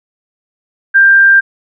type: tone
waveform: sine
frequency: 1587 Hz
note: G6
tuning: 21 cents sharp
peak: -3 dBFS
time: 0.94-1.41 s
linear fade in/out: 20 ms
effects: none